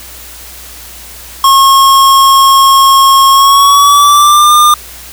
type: tone with pitch glide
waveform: square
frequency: 1085 to 1203.9 Hz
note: C#6 to D6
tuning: -37 to +43 cents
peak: -3 dBFS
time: 1.44-4.74 s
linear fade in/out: 2 ms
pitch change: +180 cents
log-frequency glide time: 3.31-4.52 s
effects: added 60 Hz sine -35 dBFS peak until 5.12 s + white hiss -30 dBFS RMS until 5.12 s